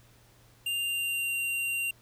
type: tone with pitch glide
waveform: square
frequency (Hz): 2794 to 2767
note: F7 to F7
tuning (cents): 0 to -17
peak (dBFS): -29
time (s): 0.66-1.91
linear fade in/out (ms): 5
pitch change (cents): -17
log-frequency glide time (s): 0.78-1.35
effects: added 117 Hz sine -60 dBFS peak until 2.01 s + pink hiss -61 dBFS RMS until 2.01 s